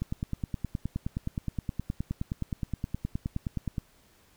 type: click train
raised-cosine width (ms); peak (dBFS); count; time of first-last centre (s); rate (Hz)
5; -18; 37; 0.02-3.782; 9.57
effects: pink hiss -62 dBFS RMS until 4.36 s